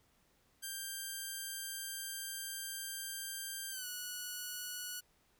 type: tone with pitch glide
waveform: 5% pulse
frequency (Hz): 1583 to 1468.5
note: G6 to F#6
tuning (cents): +17 to -13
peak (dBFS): -30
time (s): 0.62-5.01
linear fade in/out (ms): 20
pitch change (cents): -130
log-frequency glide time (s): 3.71-3.86
effects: pink hiss -72 dBFS RMS until 5.39 s